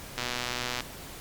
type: click train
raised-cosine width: 0.2 ms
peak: -13 dBFS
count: 78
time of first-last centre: 0.18-0.806 s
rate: 123 Hz
effects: pink hiss -43 dBFS RMS until 1.2 s + MP3 96 kbps